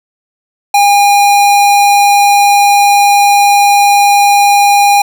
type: tone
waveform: square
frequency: 811 Hz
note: G#5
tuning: 41 cents flat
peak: -5 dBFS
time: 0.74-5.02 s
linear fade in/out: 5 ms
effects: none